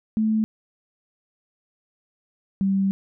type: tone pair in turn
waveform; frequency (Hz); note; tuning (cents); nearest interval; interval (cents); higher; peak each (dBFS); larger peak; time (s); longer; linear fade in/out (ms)
sine; 218.2 / 194.39; A3 / G3; -14 / -14; major second; 200; first; -18; neither; 0.17-0.44 / 2.61-2.91; second; 0
effects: none